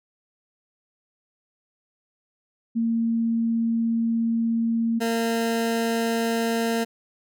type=tone pair in turn; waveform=sine / 20% pulse; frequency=229.2 / 229.2 Hz; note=A#3 / A#3; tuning=-29 / -29 cents; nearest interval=unison; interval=0 cents; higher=neither; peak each=-20 / -17 dBFS; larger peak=second; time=2.75-5 / 5-6.85 s; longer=first; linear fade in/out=20 ms; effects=none